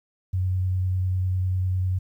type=tone with vibrato; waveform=sine; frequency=92.5 Hz; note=F#2; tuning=in tune; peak=-21 dBFS; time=0.33-1.99 s; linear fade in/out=10 ms; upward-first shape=sine; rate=10 Hz; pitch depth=12 cents each way; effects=10-bit